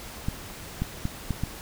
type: clicks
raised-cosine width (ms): 5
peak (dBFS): -14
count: 5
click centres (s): 0.285 / 0.82 / 1.054 / 1.307 / 1.436
effects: pink hiss -41 dBFS RMS until 1.61 s